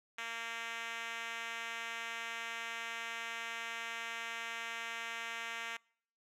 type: tone with band-pass filter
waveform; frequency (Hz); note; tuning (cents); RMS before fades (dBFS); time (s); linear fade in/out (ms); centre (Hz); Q
5% pulse; 230; A#3; -23; -42; 0.18-5.77; 5; 2400; 0.85
effects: noise-tail reverb RT60 0.6 s tail -26 dB re dry